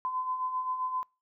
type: beating tone pair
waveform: sine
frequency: 1014 / 1021.6 Hz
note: B5 / C6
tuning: +45 / -42 cents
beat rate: 7.6 Hz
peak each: -39 / -30 dBFS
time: 0.05-1.03 s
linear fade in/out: 0 ms
effects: noise-tail reverb RT60 0.3 s tail -26 dB re dry